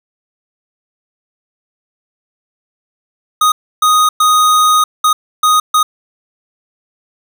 square tone bursts at uneven times, 1244.5 Hz, D#6, in tune, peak -8 dBFS, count 6, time 3.41-3.52 / 3.82-4.09 / 4.2-4.84 / 5.04-5.13 / 5.43-5.6 / 5.74-5.83 s, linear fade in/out 5 ms, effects none

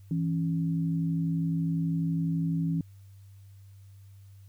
sine tone pair together, 164.29 / 276.3 Hz, E3 / C#4, -6 / -6 cents, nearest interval major sixth, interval 900 cents, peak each -26 / -33 dBFS, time 0.11-2.81 s, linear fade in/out 2 ms, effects added 98 Hz sine -48 dBFS peak until 4.48 s + white hiss -68 dBFS RMS until 4.48 s

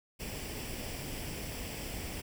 pink noise with comb filter, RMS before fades -40 dBFS, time 0.19-2.22 s, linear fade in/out 20 ms, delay 0.38 ms, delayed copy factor +0.55, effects none

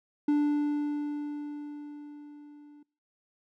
triangle tone with level ramp, 293.7 Hz, D4, in tune, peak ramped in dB -19 to -48 dBFS, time 0.28-2.83 s, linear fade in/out 5 ms, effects noise-tail reverb RT60 0.4 s tail -25 dB re dry

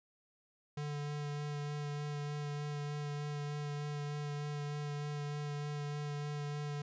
square tone with vibrato, 146.6 Hz, D3, 3 cents flat, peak -38 dBFS, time 0.77-6.82 s, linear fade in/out 5 ms, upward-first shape sine, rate 3.3 Hz, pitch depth 13 cents each way, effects resampled to 16000 Hz

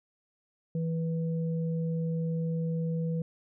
sine tone pair together, 163.9 / 491.1 Hz, E3 / B4, -10 / -10 cents, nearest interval octave + perfect fifth, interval 1900 cents, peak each -28 / -38 dBFS, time 0.75-3.22 s, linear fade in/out 2 ms, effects none

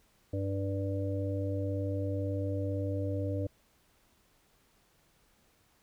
harmonic tone, 98 Hz, G2, in tune, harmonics 1 / 3 / 5 / 6, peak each -32 / -37 / -39 / -40 dBFS, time 0.33-3.47 s, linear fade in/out 5 ms, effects pink hiss -68 dBFS RMS until 5.82 s

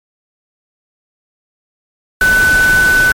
sine tone in noise, 1500 Hz, F#6, 23 cents sharp, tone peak -7 dBFS, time 2.21-3.12 s, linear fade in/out 2 ms, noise pink, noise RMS -19 dBFS, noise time 2.21-3.12 s, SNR +9 dB, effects MP3 64 kbps

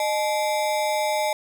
square ring-modulated tone, 735 Hz, F#5, 12 cents flat, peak -19 dBFS, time 0-1.33 s, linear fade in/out 2 ms, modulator 122 Hz, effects none

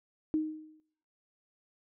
sine tone with exponential decay, 311.1 Hz, D#4, in tune, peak -24 dBFS, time 0.34-0.8 s, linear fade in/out 0 ms, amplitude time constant 100 ms, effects noise-tail reverb RT60 0.8 s tail -22 dB re dry

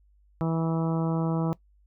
harmonic tone, 163.3 Hz, E3, 16 cents flat, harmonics 1 / 2 / 3 / 4 / 5 / 6 / 7 / 8, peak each -25 / -31 / -35 / -37 / -39 / -41 / -42 / -43 dBFS, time 0.41-1.53 s, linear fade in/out 0 ms, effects noise-tail reverb RT60 0.1 s tail -19 dB re dry + added 50 Hz sine -58 dBFS peak until 1.86 s

